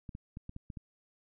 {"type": "clicks", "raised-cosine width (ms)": 5, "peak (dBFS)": -30, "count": 7, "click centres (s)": [0.092, 0.151, 0.371, 0.494, 0.564, 0.702, 0.772], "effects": []}